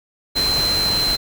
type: tone in noise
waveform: sine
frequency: 4098 Hz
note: C8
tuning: 37 cents flat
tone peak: -17 dBFS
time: 0.35-1.17 s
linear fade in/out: 20 ms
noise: pink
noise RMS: -25 dBFS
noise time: 0.35-1.17 s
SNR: +5 dB
effects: none